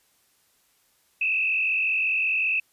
sine tone with frequency modulation, 2592 Hz, E7, 30 cents flat, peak -21 dBFS, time 1.21-2.6 s, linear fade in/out 5 ms, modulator 45.3 Hz, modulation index 2.1, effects white hiss -65 dBFS RMS until 2.72 s + resampled to 32000 Hz

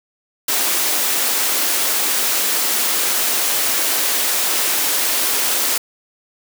white high-pass noise, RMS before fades -18 dBFS, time 0.48-5.78 s, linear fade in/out 5 ms, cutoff 250 Hz, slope 24 dB/octave, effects none

